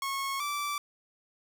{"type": "tone pair in turn", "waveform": "sawtooth", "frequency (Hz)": [1094, 1164], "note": ["C#6", "D6"], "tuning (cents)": [-23, -16], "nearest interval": "minor second", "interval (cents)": 107, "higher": "second", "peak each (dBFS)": -27, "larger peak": "neither", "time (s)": [[0.02, 0.4], [0.4, 0.78]], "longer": "neither", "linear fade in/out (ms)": 2, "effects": []}